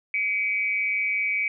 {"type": "tone with amplitude modulation", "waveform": "sine", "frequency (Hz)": 2281, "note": "C#7", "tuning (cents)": 49, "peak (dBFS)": -19, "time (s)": [0.14, 1.48], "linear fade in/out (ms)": 2, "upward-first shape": "sine", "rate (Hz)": 205, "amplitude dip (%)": 70, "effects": []}